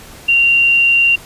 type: tone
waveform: sine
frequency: 2766 Hz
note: F7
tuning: 17 cents flat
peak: -8 dBFS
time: 0.28-1.16 s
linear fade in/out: 10 ms
effects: pink hiss -37 dBFS RMS until 1.25 s + resampled to 32000 Hz